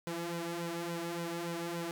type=tone with flanger; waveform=sawtooth; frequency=170 Hz; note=F3; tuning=46 cents flat; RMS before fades=-38 dBFS; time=0.07-1.91 s; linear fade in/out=0 ms; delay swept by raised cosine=2 to 3.6 ms; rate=3.5 Hz; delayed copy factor=+0.85; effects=none